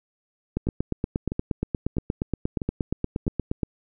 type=two click trains; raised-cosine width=3 ms; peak=-15 / -11 dBFS; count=5 / 27; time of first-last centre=0.67-3.267 / 0.57-3.632 s; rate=1.54 / 8.49 Hz; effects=none